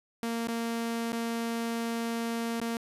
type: tone with dropouts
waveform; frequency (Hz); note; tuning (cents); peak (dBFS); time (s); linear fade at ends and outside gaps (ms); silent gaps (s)
sawtooth; 231.1; A#3; -15; -26; 0.23-2.77; 0; 0.473-0.484 / 1.12-1.129 / 2.601-2.615
effects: resampled to 32000 Hz + 10-bit